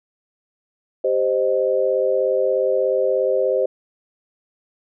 sine chord, C minor, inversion second, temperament equal with one note detuned, 392 / 523.3 / 620.1 Hz, G4 / C5 / Eb5, 0 / 0 / -6 cents, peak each -22 / -18 / -23 dBFS, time 1.04-3.66 s, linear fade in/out 5 ms, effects none

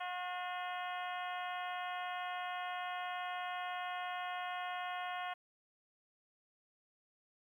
harmonic tone with a mistuned harmonic, 360.6 Hz, F#4, 45 cents flat, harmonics 2 / 3 / 4 / 5 / 6 / 7 / 8 / 9, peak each -41 / -45 / -47 / -49 / -51 / -52 / -53 / -54 dBFS, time 0-5.34 s, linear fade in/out 10 ms, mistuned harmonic 6, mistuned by -70 cents, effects 12-bit

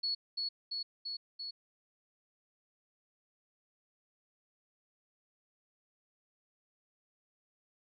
sine tone with echo, 4384 Hz, C#8, 20 cents flat, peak -31 dBFS, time 0.03-0.15 s, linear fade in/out 10 ms, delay 340 ms, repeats 4, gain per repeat -2 dB, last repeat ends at 1.51 s, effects none

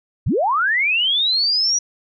sine linear sweep, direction up, 60.3 to 5840 Hz, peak -15 dBFS, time 0.26-1.79 s, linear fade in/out 10 ms, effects none

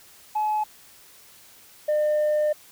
sine tone pair in turn, 853 / 603.2 Hz, G#5 / D5, +46 / +46 cents, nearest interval tritone, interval 600 cents, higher first, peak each -20 / -17 dBFS, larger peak second, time 0.35-0.64 / 1.88-2.53 s, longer second, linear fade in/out 10 ms, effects tanh soft clip ceiling -18 dBFS + white hiss -51 dBFS RMS until 2.71 s

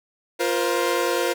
sawtooth chord, F suspended fourth, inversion none, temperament equal with one note detuned, 349.2 / 473.5 / 523.3 Hz, F4 / Bb4 / C5, 0 / +27 / 0 cents, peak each -21 dBFS, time 0.39-1.34 s, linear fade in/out 20 ms, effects none

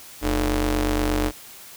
sawtooth ring-modulated tone, 130.81 Hz, C3, in tune, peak -13 dBFS, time 0.21-1.32 s, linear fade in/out 50 ms, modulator 172 Hz, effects white hiss -43 dBFS RMS until 1.76 s

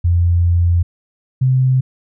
sine tone pair in turn, 86.5 / 129.79 Hz, F2 / C3, -16 / -14 cents, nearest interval perfect fifth, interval 702 cents, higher second, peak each -10 dBFS, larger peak neither, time 0.04-0.83 / 1.41-1.81 s, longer first, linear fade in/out 10 ms, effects none

